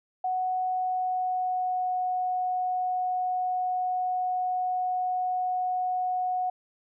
sine tone with pitch glide, 740 to 733.6 Hz, F#5 to F#5, 0 to -15 cents, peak -25 dBFS, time 0.24-6.5 s, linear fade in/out 5 ms, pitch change -15 cents, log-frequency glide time 0.65-1.97 s, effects none

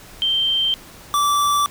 sine / square tone pair in turn, 3136 / 1162.2 Hz, G7 / D6, 0 / -18 cents, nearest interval octave + perfect fourth, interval 1718 cents, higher first, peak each -16 dBFS, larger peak neither, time 0.22-0.74 / 1.14-1.66 s, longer neither, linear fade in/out 0 ms, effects pink hiss -42 dBFS RMS until 1.7 s

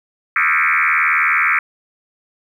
sine tone with frequency modulation, 1780 Hz, A6, 20 cents sharp, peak -12 dBFS, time 0.36-1.59 s, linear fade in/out 2 ms, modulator 79.3 Hz, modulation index 7.2, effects 8-bit

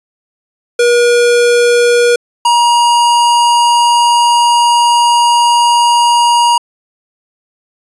square tone pair in turn, 480 / 950.3 Hz, B4 / A#5, -49 / +33 cents, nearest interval octave, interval 1182 cents, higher second, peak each -7 dBFS, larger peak neither, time 0.79-2.16 / 2.45-6.58 s, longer second, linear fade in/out 5 ms, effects resampled to 24000 Hz

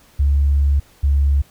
sine tone pair in turn, 70.7 / 70.33 Hz, C#2 / C#2, +35 / +26 cents, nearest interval unison, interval 9 cents, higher first, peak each -11 dBFS, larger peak neither, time 0.19-0.8 / 1.03-1.42 s, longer first, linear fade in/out 10 ms, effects tanh soft clip ceiling -7 dBFS + pink hiss -51 dBFS RMS until 1.5 s

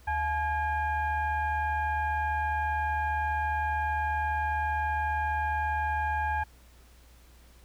sine tone with frequency modulation, 854 Hz, G#5, 48 cents sharp, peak -26 dBFS, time 0.07-6.44 s, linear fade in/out 10 ms, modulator 779 Hz, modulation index 1, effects added 60 Hz sine -54 dBFS peak until 7.64 s + pink hiss -60 dBFS RMS until 7.64 s

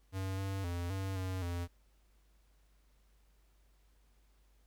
square tone with pitch steps, 95.4 / 97 / 87 / 96.2 / 93.4 / 86.9 Hz, G2 / G2 / F2 / G2 / F#2 / F2, -47 / -18 / -6 / -32 / +17 / -8 cents, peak -36 dBFS, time 0.12-1.68 s, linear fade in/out 50 ms, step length 260 ms, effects added 50 Hz sine -65 dBFS peak until 4.66 s + pink hiss -75 dBFS RMS until 4.66 s

